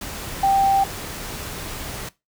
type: tone in noise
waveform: sine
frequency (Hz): 784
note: G5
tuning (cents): 0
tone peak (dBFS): -14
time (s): 0.43-0.84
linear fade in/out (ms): 5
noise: pink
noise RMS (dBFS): -32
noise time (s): 0.01-2.09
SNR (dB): +15
effects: noise-tail reverb RT60 0.2 s tail -18 dB re dry